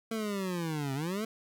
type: linear two-way sweep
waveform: 25% pulse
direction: down then up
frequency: 227.2 to 131.6 to 227.2 Hz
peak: -28 dBFS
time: 0.11-1.25 s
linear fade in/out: 5 ms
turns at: 0.94 s
effects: none